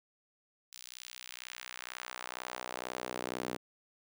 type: tone with high-pass filter sweep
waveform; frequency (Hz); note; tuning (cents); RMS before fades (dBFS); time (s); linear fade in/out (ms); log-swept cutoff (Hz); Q
sawtooth; 62.1; B1; +10; -43; 0.72-3.57; 10; 4700 to 280; 1
effects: none